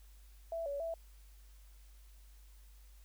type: tone with pitch steps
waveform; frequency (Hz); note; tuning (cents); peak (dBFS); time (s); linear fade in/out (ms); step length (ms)
sine; 663 / 566 / 661; E5 / C#5 / E5; +10 / +36 / +5; -36; 0.52-0.94; 2; 140
effects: added 50 Hz sine -55 dBFS peak until 3.04 s + white hiss -68 dBFS RMS until 3.04 s